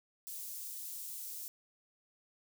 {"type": "high-pass noise", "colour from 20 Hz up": "white", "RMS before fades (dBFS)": -44, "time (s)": [0.27, 1.48], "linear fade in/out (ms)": 0, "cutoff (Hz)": 7200, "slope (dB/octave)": 12, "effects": []}